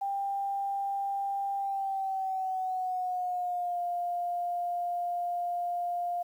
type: tone with pitch glide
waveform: sine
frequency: 793 to 702.4 Hz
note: G5 to F5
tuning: +20 to +10 cents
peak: -29 dBFS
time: 0.01-6.23 s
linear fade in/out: 10 ms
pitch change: -210 cents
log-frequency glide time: 1.57-3.8 s
effects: 10-bit